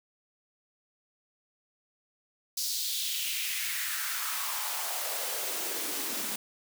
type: noise with high-pass filter sweep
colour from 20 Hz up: white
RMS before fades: -33 dBFS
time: 2.57-6.36 s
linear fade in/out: 5 ms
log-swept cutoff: 5000 to 210 Hz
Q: 2.6
effects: none